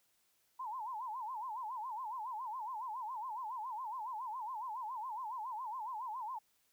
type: tone with vibrato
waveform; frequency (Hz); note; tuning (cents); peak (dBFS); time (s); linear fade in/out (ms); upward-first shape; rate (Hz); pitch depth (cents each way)
sine; 943; A#5; +20; -39; 0.59-6.39; 10; sine; 7.2; 200
effects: white hiss -75 dBFS RMS until 6.72 s